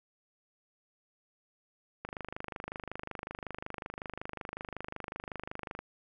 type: click train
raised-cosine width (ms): 0.5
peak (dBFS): -23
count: 96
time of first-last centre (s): 2.05-5.79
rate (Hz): 25.4
effects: none